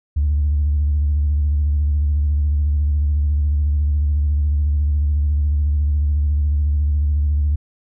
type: tone with vibrato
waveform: sine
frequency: 73.42 Hz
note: D2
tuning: in tune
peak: -13 dBFS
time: 0.16-7.56 s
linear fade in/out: 10 ms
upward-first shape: square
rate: 14 Hz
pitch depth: 51 cents each way
effects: tanh soft clip ceiling -11 dBFS